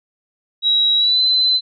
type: tone with pitch glide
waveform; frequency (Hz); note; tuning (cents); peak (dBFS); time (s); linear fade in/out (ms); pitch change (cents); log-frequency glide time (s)
sine; 3860 to 4043; B7 to B7; -40 to +40; -12; 0.62-1.61; 50; +80; 0.97-1.21
effects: none